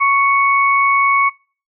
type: tone pair together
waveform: sine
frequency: 1109.5 / 2219 Hz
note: C#6 / C#7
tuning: +1 / +1 cents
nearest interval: octave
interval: 1200 cents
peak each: -12 / -15 dBFS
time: 0-1.3 s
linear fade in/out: 20 ms
effects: noise-tail reverb RT60 0.4 s tail -25 dB re dry